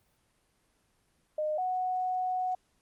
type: tone pair in turn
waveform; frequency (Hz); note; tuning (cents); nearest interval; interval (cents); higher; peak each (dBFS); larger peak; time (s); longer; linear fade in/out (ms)
sine; 612 / 737.9; D#5 / F#5; -29 / -5; minor third; 324; second; -28; neither; 1.38-1.58 / 1.58-2.55; second; 5
effects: pink hiss -71 dBFS RMS until 2.81 s + Opus 24 kbps